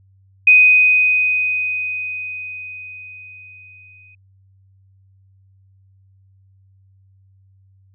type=tone with exponential decay; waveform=sine; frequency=2500 Hz; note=D#7; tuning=8 cents sharp; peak=-5 dBFS; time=0.47-4.15 s; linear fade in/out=5 ms; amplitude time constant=800 ms; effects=added 96 Hz sine -50 dBFS peak until 7.94 s